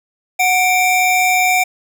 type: tone pair together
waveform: square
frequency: 736.5 / 2349 Hz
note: F#5 / D7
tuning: -8 / 0 cents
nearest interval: octave + minor sixth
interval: 2008 cents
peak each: -15 dBFS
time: 0.39-1.64 s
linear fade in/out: 10 ms
effects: none